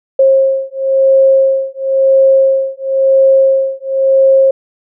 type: beating tone pair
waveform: sine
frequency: 536 / 536.97 Hz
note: C5 / C5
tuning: +42 / +45 cents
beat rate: 0.97 Hz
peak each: -10 dBFS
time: 0.19-4.51 s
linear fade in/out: 5 ms
effects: none